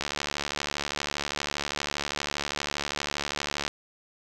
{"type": "click train", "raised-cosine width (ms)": 0.2, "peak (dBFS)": -11, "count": 267, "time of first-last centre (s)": [0.01, 3.679], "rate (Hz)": 72.5, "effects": []}